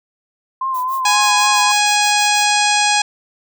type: tone with vibrato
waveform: sine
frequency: 1035 Hz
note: C6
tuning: 19 cents flat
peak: -17 dBFS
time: 0.61-1.72 s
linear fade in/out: 5 ms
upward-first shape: sine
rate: 3.7 Hz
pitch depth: 51 cents each way
type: noise with tremolo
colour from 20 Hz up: violet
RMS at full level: -33 dBFS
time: 0.74-2.51 s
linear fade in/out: 5 ms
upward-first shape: sine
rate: 6.2 Hz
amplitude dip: 100%
type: harmonic tone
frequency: 830.6 Hz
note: G#5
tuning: in tune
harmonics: 1 / 2 / 3 / 4 / 5 / 6 / 7 / 8 / 9 / 10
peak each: -16 / -22 / -19 / -22 / -23 / -24 / -25 / -28 / -24 / -27 dBFS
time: 1.05-3.02 s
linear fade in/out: 5 ms
effects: none